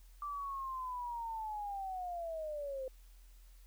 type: linear sweep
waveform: sine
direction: down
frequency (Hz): 1174.7 to 514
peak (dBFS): -38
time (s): 0.22-2.88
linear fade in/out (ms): 2
effects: added 42 Hz sine -55 dBFS peak until 3.66 s + white hiss -69 dBFS RMS until 3.66 s